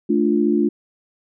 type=chord; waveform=sine; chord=D minor; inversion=second; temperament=equal; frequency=220 / 293.7 / 349.2 Hz; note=A3 / D4 / F4; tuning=0 / 0 / 0 cents; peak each=-19 dBFS; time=0.09-0.69 s; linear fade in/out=10 ms; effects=none